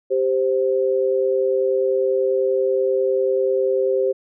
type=tone pair together; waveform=sine; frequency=392 / 522.2 Hz; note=G4 / C5; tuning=0 / -3 cents; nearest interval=perfect fourth; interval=497 cents; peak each=-19 dBFS; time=0.1-4.13 s; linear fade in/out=20 ms; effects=none